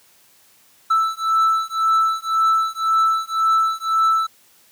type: beating tone pair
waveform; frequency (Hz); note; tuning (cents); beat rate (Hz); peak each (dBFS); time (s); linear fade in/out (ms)
triangle; 1318.5 / 1320.4; E6 / E6; 0 / +2; 1.9; -17 / -17; 0.9-4.27; 10
effects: white hiss -54 dBFS RMS until 4.71 s + high-pass 80 Hz 12 dB/octave